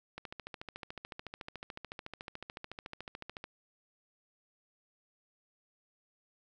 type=click train; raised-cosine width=0.3 ms; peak=-26 dBFS; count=46; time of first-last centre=0.18-3.441 s; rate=13.8 Hz; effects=none